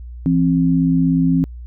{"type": "tone pair together", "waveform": "sine", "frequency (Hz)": [168.2, 264.8], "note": ["E3", "C4"], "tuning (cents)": [35, 21], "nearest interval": "minor sixth", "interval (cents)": 786, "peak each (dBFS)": -15, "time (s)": [0.26, 1.44], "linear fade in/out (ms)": 0, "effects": ["added 60 Hz sine -30 dBFS peak until 1.66 s"]}